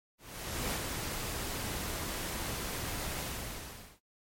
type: noise with ADSR envelope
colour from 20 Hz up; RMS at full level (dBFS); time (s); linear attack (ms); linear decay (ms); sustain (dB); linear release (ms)
pink; -34; 0.18-4; 530; 98; -3; 820
effects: noise-tail reverb RT60 0.1 s tail -20 dB re dry + MP3 64 kbps